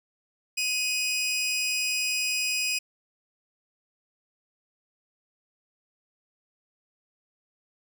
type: tone pair together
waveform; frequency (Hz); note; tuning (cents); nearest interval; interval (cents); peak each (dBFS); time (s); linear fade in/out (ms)
20% pulse; 2505 / 2900; D#7 / F#7; +11 / -35; minor third; 254; -21 / -31; 0.57-2.79; 10
effects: none